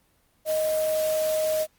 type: tone in noise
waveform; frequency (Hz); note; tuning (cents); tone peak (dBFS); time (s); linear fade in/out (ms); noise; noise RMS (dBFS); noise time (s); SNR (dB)
sine; 624; D#5; +5; -22; 0.45-1.67; 50; white; -35; 0.45-1.67; +10
effects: pink hiss -65 dBFS RMS until 1.78 s + Opus 24 kbps